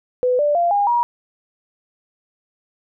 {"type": "tone with pitch steps", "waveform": "sine", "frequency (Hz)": [500, 587.8, 691, 812.3, 954.8], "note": ["B4", "D5", "F5", "G#5", "A#5"], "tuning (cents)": [21, 1, -19, -39, 41], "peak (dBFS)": -14, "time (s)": [0.23, 1.03], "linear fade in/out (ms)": 0, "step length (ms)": 160, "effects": []}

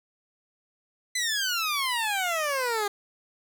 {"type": "exponential sweep", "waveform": "15% pulse", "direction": "down", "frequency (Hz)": [2044, 400], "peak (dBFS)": -19, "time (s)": [1.15, 2.88], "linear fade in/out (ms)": 5, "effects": []}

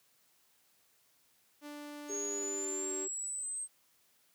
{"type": "tone", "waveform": "sawtooth", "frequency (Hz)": 293.7, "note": "D4", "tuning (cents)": 0, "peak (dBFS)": -40, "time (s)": [1.61, 3.08], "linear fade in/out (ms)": 50}
{"type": "linear sweep", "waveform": "sine", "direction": "up", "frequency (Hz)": [6520, 8372], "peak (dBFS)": -36, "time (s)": [2.08, 3.68], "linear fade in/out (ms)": 50}
{"type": "tone with pitch glide", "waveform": "sine", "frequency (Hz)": [405.9, 380.9], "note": ["G#4", "G4"], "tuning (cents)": [-40, -50], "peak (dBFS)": -40, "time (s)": [2.09, 3.08], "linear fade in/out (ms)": 10, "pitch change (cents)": -110, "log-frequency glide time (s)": [2.3, 2.76]}
{"effects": ["white hiss -70 dBFS RMS until 4.34 s", "high-pass 80 Hz 12 dB/octave"]}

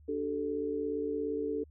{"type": "chord", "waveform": "sine", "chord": "D suspended fourth", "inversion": "none", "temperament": "equal with one note detuned", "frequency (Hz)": [293.7, 382.8, 440], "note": ["D4", "G4", "A4"], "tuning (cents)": [0, -41, 0], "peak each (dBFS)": [-36, -39, -33], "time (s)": [0.08, 1.64], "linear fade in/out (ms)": 10, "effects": ["added 75 Hz sine -54 dBFS peak until 1.7 s"]}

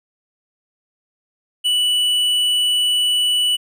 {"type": "tone with tanh clipping", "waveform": "sine", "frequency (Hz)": 2960, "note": "F#7", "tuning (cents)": 0, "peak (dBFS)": -16, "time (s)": [1.64, 3.57], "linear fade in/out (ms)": 20, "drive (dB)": 9, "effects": []}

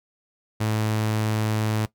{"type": "tone", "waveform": "sawtooth", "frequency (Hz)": 108.5, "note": "A2", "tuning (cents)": -24, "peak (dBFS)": -18, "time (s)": [0.6, 1.86], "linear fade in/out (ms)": 10, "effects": ["noise-tail reverb RT60 0.1 s tail -17 dB re dry"]}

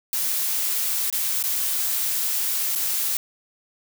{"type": "noise with dropouts", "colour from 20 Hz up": "blue", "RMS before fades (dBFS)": -24, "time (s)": [0.13, 3.17], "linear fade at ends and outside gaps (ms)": 1, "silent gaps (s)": [[1.101, 1.126], [1.427, 1.438], [2.752, 2.758]], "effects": []}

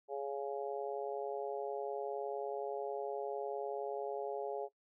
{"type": "harmonic tone", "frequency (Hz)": 139.3, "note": "C#3", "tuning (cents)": 9, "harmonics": [3, 4, 5, 6], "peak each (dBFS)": [-40, -42, -44, -46], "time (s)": [0.08, 4.69], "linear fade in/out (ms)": 50, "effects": ["noise-tail reverb RT60 0.1 s tail -18 dB re dry"]}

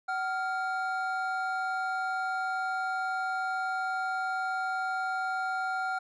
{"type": "tone pair together", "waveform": "triangle", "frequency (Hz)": [754.7, 1396.9], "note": ["F#5", "F6"], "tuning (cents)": [34, 0], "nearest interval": "major seventh", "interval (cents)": 1066, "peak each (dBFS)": [-30, -30], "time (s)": [0.08, 5.99], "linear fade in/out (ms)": 10, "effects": ["resampled to 22050 Hz"]}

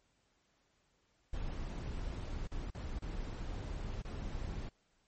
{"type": "noise with dropouts", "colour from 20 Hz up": "brown", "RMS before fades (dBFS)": -40, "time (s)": [1.33, 4.69], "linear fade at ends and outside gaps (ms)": 5, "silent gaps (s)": [[2.473, 2.516], [2.703, 2.747], [2.99, 3.02], [4.022, 4.048]], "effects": ["pink hiss -75 dBFS RMS until 5.07 s", "MP3 32 kbps"]}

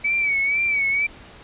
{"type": "tone with vibrato", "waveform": "sine", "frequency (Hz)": 2278, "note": "C#7", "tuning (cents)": 47, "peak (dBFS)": -18, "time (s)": [0.04, 1.07], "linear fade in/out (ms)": 10, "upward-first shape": "sine", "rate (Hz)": 2.1, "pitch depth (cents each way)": 68, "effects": ["pink hiss -44 dBFS RMS until 1.43 s", "resampled to 8000 Hz"]}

